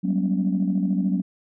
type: tone cluster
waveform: sine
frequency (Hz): 187.1 / 200.6 / 239.3 / 279.4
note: F#3 / G3 / A#3 / C#4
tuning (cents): +20 / +40 / +46 / +14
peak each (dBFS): -21 / -26 / -29 / -27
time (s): 0.03-1.22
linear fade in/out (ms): 20
effects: tanh soft clip ceiling -12 dBFS